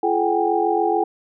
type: tone cluster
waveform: sine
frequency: 342.6 / 426.7 / 762 / 809 Hz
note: F4 / G#4 / G5 / G#5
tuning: -33 / +47 / -49 / -46 cents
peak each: -22 dBFS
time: 0.03-1.04 s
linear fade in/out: 5 ms
effects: none